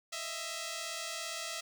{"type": "tone pair together", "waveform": "5% pulse", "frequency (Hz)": [630.5, 668], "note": ["D#5", "E5"], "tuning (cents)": [23, 23], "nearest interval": "minor second", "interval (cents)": 100, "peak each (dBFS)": [-31, -28], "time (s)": [0.12, 1.61], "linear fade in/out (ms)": 10, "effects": []}